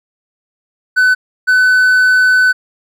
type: tone pair in turn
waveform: triangle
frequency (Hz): 1506 / 1506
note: F#6 / F#6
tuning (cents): +30 / +30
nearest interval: unison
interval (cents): 0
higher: neither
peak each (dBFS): -5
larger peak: neither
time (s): 0.96-1.15 / 1.47-2.53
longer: second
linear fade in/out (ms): 20
effects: none